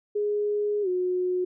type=tone with pitch glide; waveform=sine; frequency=415.3 to 363.6 Hz; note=G#4 to F#4; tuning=0 to -30 cents; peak=-23 dBFS; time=0.15-1.45 s; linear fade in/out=10 ms; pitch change=-230 cents; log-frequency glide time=0.82-0.88 s; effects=none